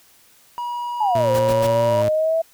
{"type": "tone", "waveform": "triangle", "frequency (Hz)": 963, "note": "B5", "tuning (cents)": -44, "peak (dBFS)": -22, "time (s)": [0.58, 2.02], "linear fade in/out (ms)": 0}
{"type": "exponential two-way sweep", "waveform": "sine", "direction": "down then up", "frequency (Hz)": [891, 523.3, 659], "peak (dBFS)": -16, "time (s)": [1, 2.42], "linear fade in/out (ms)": 10, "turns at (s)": 1.31}
{"type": "tone with pitch glide", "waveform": "sawtooth", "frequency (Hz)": [117, 109.16], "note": ["A#2", "A2"], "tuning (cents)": [7, -13], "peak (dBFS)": -19, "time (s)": [1.15, 2.09], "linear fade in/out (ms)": 5, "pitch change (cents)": -120, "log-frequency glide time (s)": [1.85, 1.97]}
{"type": "noise bursts", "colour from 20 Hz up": "pink", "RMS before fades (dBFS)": -29, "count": 3, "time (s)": [1.34, 1.672], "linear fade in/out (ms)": 10, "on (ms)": 54, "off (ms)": 85}
{"effects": ["white hiss -53 dBFS RMS until 2.53 s"]}